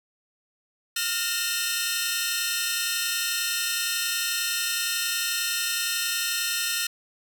15% pulse tone cluster, 1407 / 1831 / 2605 / 3061 / 4190 Hz, F6 / A#6 / E7 / G7 / C8, +12 / -32 / -21 / -42 / +2 cents, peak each -25 dBFS, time 0.96-6.87 s, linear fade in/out 5 ms, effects none

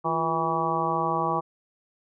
harmonic tone with a mistuned harmonic, 162.5 Hz, E3, 24 cents flat, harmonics 1 / 2 / 3 / 4 / 5 / 6 / 7, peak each -33 / -32 / -33 / -33 / -29 / -30 / -28 dBFS, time 0.04-1.41 s, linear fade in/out 20 ms, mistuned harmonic 2, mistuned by +100 cents, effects none

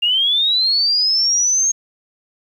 sine linear sweep, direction up, 2787 to 6510 Hz, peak -13 dBFS, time 0.02-1.72 s, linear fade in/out 10 ms, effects 8-bit

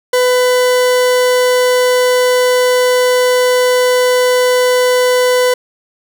40% pulse tone, 500 Hz, B4, 21 cents sharp, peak -8 dBFS, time 0.13-5.54 s, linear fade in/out 5 ms, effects none

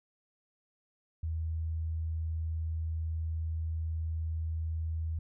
sine tone, 80.6 Hz, E2, 38 cents flat, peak -31 dBFS, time 1.23-5.19 s, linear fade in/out 5 ms, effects none

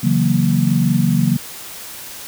sine chord, F# dominant seventh, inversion second, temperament equal with one note detuned, 138.59 / 163.39 / 185 / 233.1 Hz, C#3 / E3 / F#3 / A#3, 0 / -15 / 0 / 0 cents, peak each -18 dBFS, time 0.03-1.37 s, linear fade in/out 10 ms, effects white hiss -33 dBFS RMS until 2.27 s

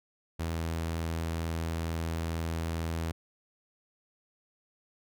sawtooth tone, 82.2 Hz, E2, 4 cents flat, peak -27 dBFS, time 0.39-3.12 s, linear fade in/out 10 ms, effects none

